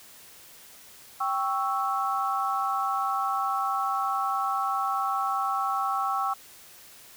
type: chord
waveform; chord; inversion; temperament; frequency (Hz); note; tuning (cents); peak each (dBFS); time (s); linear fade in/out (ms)
sine; C# diminished; second; equal; 784 / 1108.7 / 1318.5; G5 / C#6 / E6; 0 / 0 / 0; -29; 1.2-6.34; 10
effects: white hiss -50 dBFS RMS until 7.16 s